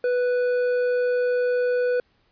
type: tone with hard clipping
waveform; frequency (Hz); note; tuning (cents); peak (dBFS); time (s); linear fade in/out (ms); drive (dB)
triangle; 493.9; B4; 0; -21; 0.04-2; 2; 10
effects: pink hiss -65 dBFS RMS until 2.31 s + resampled to 11025 Hz